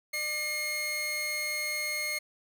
sawtooth tone pair together, 600 / 2147 Hz, D5 / C7, +37 / +44 cents, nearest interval octave + minor seventh, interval 2207 cents, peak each -38 / -27 dBFS, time 0.13-2.19 s, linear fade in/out 10 ms, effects none

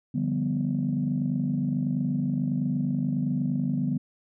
sine chord, G dominant seventh, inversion second, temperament equal, 146.83 / 174.61 / 196 / 246.9 Hz, D3 / F3 / G3 / B3, 0 / 0 / 0 / 0 cents, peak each -28 / -32 / -30 / -27 dBFS, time 0.14-3.98 s, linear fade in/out 10 ms, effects tanh soft clip ceiling -16 dBFS

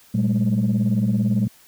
sine tone cluster, 117.2 / 194.8 / 212.6 Hz, A#2 / G3 / G#3, +10 / -11 / +41 cents, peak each -20 dBFS, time 0.14-1.48 s, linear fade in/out 10 ms, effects tanh soft clip ceiling -12 dBFS + white hiss -52 dBFS RMS until 1.67 s

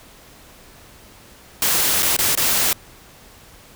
white noise with dropouts, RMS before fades -18 dBFS, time 1.62-2.73 s, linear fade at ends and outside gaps 2 ms, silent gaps 2.024-2.028 / 2.166-2.188 / 2.352-2.374 s, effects pink hiss -46 dBFS RMS until 3.75 s

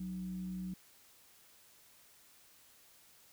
sine tone with frequency modulation, 184.3 Hz, F#3, 7 cents flat, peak -38 dBFS, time 0-0.74 s, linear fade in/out 5 ms, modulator 124 Hz, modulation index 0.29, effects white hiss -63 dBFS RMS until 3.32 s

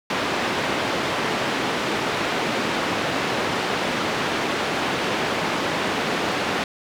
pink band-pass noise, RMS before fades -24 dBFS, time 0.1-6.64 s, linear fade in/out 2 ms, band 230 to 3400 Hz, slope 12 dB/octave, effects none

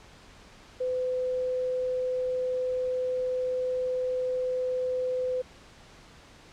sine tone, 507 Hz, B4, 45 cents sharp, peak -26 dBFS, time 0.8-5.42 s, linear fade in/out 10 ms, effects pink hiss -52 dBFS RMS until 6.52 s + low-pass 6000 Hz 12 dB/octave

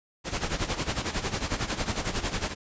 pink noise with tremolo, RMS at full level -27 dBFS, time 0.24-2.55 s, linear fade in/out 50 ms, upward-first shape sine, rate 11 Hz, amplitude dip 75%, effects resampled to 16000 Hz

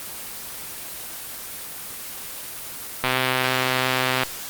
click train, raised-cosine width 0.3 ms, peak -4 dBFS, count 155, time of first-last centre 3.04-4.234 s, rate 129 Hz, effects white hiss -34 dBFS RMS until 4.49 s + Opus 24 kbps

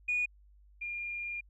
sine tone pair in turn, 2456 / 2408 Hz, D#7 / D7, -23 / +43 cents, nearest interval unison, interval 34 cents, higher first, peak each -27 / -35 dBFS, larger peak first, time 0.08-0.26 / 0.81-1.41 s, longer second, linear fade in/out 10 ms, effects tanh soft clip ceiling -23 dBFS + added 50 Hz sine -57 dBFS peak until 1.49 s

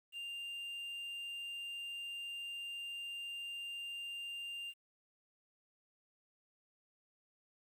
triangle tone with quantisation, 2794 Hz, F7, in tune, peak -40 dBFS, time 0.12-4.74 s, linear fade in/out 50 ms, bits 11, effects none

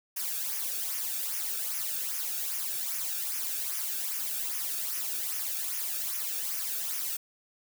blue noise with flanger, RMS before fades -33 dBFS, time 0.16-7.17 s, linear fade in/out 10 ms, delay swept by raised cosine 0.24 to 1.01 ms, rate 2.5 Hz, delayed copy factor -0.65, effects none

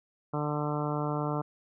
harmonic tone, 148.6 Hz, D3, 21 cents sharp, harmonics 1 / 2 / 3 / 4 / 5 / 6 / 7 / 8 / 9, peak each -32 / -35 / -37 / -38 / -39 / -40 / -40 / -41 / -42 dBFS, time 0.33-1.42 s, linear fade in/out 10 ms, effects none

